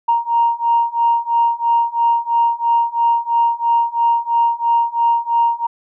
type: beating tone pair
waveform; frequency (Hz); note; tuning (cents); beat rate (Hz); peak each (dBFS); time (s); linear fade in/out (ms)
sine; 932.3 / 935.3; A#5 / A#5; 0 / +6; 3; -16 / -15; 0.08-5.67; 10
effects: tanh soft clip ceiling -5 dBFS